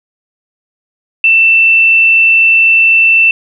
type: tone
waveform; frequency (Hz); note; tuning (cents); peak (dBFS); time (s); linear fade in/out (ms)
sine; 2672; E7; +23; -4; 1.24-3.31; 2
effects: none